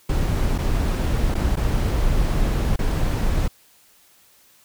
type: noise with dropouts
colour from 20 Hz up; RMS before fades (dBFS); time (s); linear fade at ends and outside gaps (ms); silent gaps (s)
brown; -20; 0.09-3.48; 5; 0.58-0.585 / 1.343-1.351 / 1.558-1.569 / 2.761-2.789
effects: white hiss -55 dBFS RMS until 4.64 s